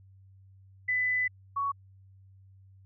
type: tone pair in turn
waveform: sine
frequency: 2000 / 1117.9 Hz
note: B6 / C#6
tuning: +21 / +14 cents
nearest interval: minor seventh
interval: 1007 cents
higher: first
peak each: -25 / -27 dBFS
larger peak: first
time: 0.88-1.28 / 1.56-1.72 s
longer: first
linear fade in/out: 10 ms
effects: added 96 Hz sine -53 dBFS peak until 2.85 s